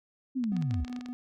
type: linear sweep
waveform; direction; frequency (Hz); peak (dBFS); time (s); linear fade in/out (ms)
sine; down; 270.7 to 59.1; -27; 0.35-0.85; 20
type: clicks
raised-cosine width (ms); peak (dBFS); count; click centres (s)
0.2; -27; 11; 0.44 / 0.566 / 0.624 / 0.71 / 0.742 / 0.848 / 0.88 / 0.928 / 0.963 / 1.01 / 1.06
type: tone with tremolo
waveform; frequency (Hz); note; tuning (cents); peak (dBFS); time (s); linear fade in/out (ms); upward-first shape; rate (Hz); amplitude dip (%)
triangle; 247.1; B3; +1; -32; 0.52-1.13; 0; square; 5.3; 45
effects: none